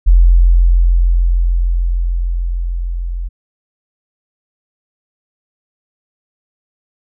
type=tone with level ramp; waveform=sine; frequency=43.34 Hz; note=F1; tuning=12 cents flat; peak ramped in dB=-3 to -18 dBFS; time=0.06-3.29 s; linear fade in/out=20 ms; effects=none